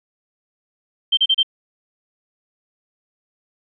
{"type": "tone bursts", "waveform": "sine", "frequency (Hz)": 3136, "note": "G7", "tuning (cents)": 0, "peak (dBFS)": -12, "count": 4, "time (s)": [1.12, 1.431], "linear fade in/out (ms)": 10, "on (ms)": 53, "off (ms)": 33, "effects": []}